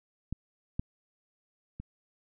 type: clicks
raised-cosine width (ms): 5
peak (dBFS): -21 / -18 / -27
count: 3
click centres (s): 0.326 / 0.795 / 1.8
effects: none